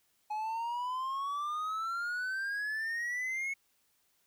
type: exponential sweep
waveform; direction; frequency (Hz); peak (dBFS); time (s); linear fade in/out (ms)
triangle; up; 841 to 2204; -31; 0.3-3.54; 10
effects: white hiss -73 dBFS RMS until 4.26 s